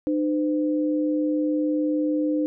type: tone pair together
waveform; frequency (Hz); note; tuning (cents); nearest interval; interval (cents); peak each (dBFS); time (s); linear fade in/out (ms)
sine; 303.2 / 510; D#4 / C5; -45 / -44; major sixth; 901; -21 / -28; 0.07-2.46; 0
effects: none